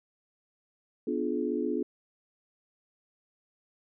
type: chord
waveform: sine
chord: B diminished seventh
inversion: none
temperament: equal with one note detuned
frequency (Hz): 246.9 / 293.7 / 349.2 / 425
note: B3 / D4 / F4 / Ab4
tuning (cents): 0 / 0 / 0 / +40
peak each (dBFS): -33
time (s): 1.07-1.83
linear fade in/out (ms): 5
effects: none